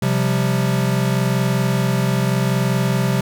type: chord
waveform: square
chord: C suspended fourth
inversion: none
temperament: equal with one note detuned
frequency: 130.81 / 175.22 / 196 Hz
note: C3 / F3 / G3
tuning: 0 / +6 / 0 cents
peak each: -19 / -23 / -23 dBFS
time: 0.02-3.21 s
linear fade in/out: 5 ms
effects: none